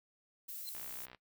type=noise; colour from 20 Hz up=violet; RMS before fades=-45 dBFS; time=0.48-1.06 s; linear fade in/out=10 ms
type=tone with exponential growth; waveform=sawtooth; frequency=4108 Hz; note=C8; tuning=33 cents flat; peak=-37 dBFS; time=0.61-0.69 s; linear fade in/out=0 ms; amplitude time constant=16 ms
type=click train; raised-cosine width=0.3 ms; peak=-35 dBFS; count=26; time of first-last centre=0.75-1.147 s; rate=62.9 Hz
effects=noise-tail reverb RT60 0.1 s tail -19 dB re dry